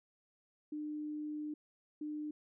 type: tone bursts at uneven times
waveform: sine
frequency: 301.1 Hz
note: D4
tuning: 43 cents sharp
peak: -38 dBFS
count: 2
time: 0.72-1.54 / 2.01-2.31 s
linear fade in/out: 5 ms
effects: none